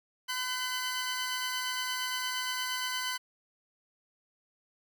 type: tone pair together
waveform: 15% pulse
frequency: 1014 / 1516.7 Hz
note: B5 / F#6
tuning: +45 / +42 cents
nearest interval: perfect fifth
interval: 697 cents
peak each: -28 dBFS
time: 0.28-3.18 s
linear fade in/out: 20 ms
effects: none